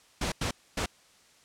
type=noise bursts at uneven times; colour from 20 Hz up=pink; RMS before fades=-30 dBFS; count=3; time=0.21-0.32 / 0.41-0.51 / 0.77-0.86 s; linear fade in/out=5 ms; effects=white hiss -60 dBFS RMS until 1.44 s + low-pass 8000 Hz 12 dB/octave